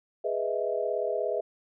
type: chord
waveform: sine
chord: E major seventh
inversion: first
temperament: equal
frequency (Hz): 415.3 / 493.9 / 622.3 / 659.3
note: G#4 / B4 / D#5 / E5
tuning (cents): 0 / 0 / 0 / 0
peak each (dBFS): -32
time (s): 0.24-1.41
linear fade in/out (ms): 10
effects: none